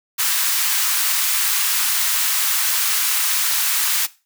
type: high-pass noise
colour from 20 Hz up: white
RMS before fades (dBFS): -19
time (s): 0.18-4.07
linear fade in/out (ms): 20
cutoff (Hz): 1000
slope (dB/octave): 24
effects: noise-tail reverb RT60 0.3 s tail -18 dB re dry